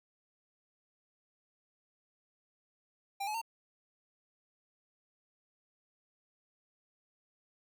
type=tone with pitch steps; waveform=square; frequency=794 / 851 / 912.1 Hz; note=G5 / G#5 / A#5; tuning=+22 / +42 / -38 cents; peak=-35 dBFS; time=3.2-3.416 s; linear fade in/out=10 ms; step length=72 ms; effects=none